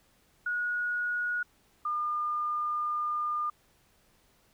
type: tone pair in turn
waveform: sine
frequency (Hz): 1452 / 1208.1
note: F#6 / D6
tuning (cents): -33 / +49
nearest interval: minor third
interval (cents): 318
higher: first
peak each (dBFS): -28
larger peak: neither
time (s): 0.46-1.43 / 1.85-3.5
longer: second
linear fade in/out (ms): 5
effects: pink hiss -66 dBFS RMS until 4.53 s